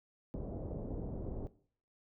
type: low-pass noise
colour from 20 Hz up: pink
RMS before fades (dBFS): -41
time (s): 0.34-1.47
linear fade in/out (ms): 0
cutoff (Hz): 590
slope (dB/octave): 24
effects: noise-tail reverb RT60 0.5 s tail -17 dB re dry